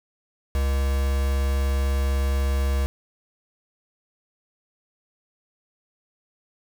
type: tone with quantisation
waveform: triangle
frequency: 68.1 Hz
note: C#2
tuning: 30 cents flat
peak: -18 dBFS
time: 0.55-2.86 s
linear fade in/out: 0 ms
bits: 5
effects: none